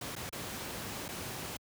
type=noise with dropouts; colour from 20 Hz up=pink; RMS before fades=-40 dBFS; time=0.01-1.57 s; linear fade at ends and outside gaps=5 ms; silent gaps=0.154-0.162 / 0.295-0.326 / 1.082-1.087 s; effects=high-pass 80 Hz 12 dB/octave